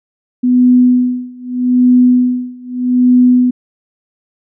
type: tone with tremolo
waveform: sine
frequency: 249.1 Hz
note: B3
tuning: 15 cents sharp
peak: -4 dBFS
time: 0.43-3.51 s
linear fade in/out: 10 ms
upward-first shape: sine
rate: 0.81 Hz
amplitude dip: 95%
effects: none